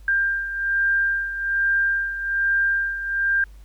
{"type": "beating tone pair", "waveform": "sine", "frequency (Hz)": [1592, 1593.2], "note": ["G6", "G6"], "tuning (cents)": [26, 28], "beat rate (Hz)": 1.2, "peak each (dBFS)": [-20, -26], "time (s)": [0.08, 3.44], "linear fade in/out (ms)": 2, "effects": ["added 50 Hz sine -41 dBFS peak until 3.64 s", "pink hiss -59 dBFS RMS until 3.64 s"]}